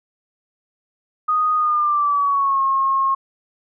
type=tone with pitch glide; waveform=sine; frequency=1241 to 1080.4 Hz; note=D#6 to C#6; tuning=-5 to -45 cents; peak=-15 dBFS; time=1.28-3.15 s; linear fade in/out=10 ms; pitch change=-240 cents; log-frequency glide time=1.56-2.62 s; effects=none